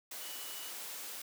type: tone in noise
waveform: sine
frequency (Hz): 2951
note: F#7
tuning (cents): -5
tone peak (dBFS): -50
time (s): 0.21-0.7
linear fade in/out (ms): 5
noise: white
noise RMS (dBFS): -44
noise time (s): 0.11-1.22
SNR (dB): -9
effects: high-pass 300 Hz 12 dB/octave